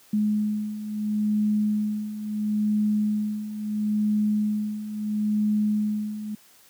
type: beating tone pair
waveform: sine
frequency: 210.5 / 211.24 Hz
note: G#3 / G#3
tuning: +24 / +30 cents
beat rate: 0.74 Hz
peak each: -28 / -23 dBFS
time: 0.13-6.35 s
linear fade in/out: 5 ms
effects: white hiss -55 dBFS RMS until 6.69 s + high-pass 100 Hz 12 dB/octave